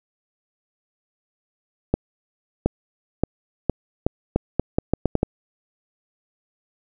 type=accelerating click train; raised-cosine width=2 ms; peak=-4 dBFS; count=12; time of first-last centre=1.94-5.231 s; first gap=720 ms; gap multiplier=0.8; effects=none